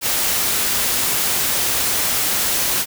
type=noise; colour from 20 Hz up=white; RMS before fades=-19 dBFS; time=0.01-2.86 s; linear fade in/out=50 ms; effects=none